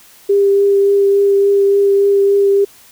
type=tone with vibrato; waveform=sine; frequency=398.8 Hz; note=G4; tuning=30 cents sharp; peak=-8 dBFS; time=0.29-2.65 s; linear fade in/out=10 ms; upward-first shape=triangle; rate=3.5 Hz; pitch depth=13 cents each way; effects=white hiss -44 dBFS RMS until 2.91 s